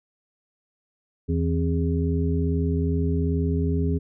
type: harmonic tone with a mistuned harmonic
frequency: 82.41 Hz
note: E2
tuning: in tune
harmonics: 1 / 2 / 3 / 5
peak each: -23 / -26 / -28 / -30 dBFS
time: 1.28-3.99 s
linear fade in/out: 20 ms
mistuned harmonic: 3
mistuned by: +110 cents
effects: none